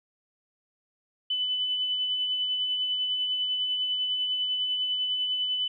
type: tone with tremolo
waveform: sine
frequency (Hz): 3002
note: F#7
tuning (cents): +24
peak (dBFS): -24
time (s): 1.3-5.68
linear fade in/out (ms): 5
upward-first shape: sine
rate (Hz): 10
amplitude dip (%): 30
effects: none